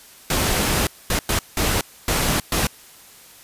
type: noise bursts at uneven times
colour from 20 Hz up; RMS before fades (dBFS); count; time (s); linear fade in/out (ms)
pink; -20; 6; 0.3-0.87 / 1.1-1.19 / 1.29-1.39 / 1.57-1.81 / 2.08-2.4 / 2.52-2.67; 2
effects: white hiss -46 dBFS RMS until 3.43 s + resampled to 32000 Hz